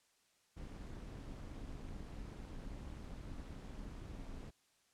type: noise with amplitude modulation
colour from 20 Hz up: brown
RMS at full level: -45 dBFS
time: 0.56-4.51 s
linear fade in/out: 20 ms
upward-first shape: sine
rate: 238 Hz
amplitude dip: 65%
effects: white hiss -74 dBFS RMS until 4.93 s + low-pass 9000 Hz 12 dB/octave